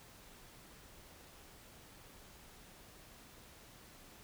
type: silence
effects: pink hiss -58 dBFS RMS until 4.23 s